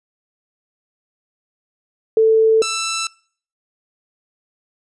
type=tone pair in turn; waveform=sine / 10% pulse; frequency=443.2 / 1328.1 Hz; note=A4 / E6; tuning=+13 / +13 cents; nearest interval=octave + perfect fifth; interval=1900 cents; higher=second; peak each=-9 / -12 dBFS; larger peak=first; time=2.17-2.62 / 2.62-3.07 s; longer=neither; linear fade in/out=2 ms; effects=noise-tail reverb RT60 0.5 s tail -23 dB re dry + resampled to 22050 Hz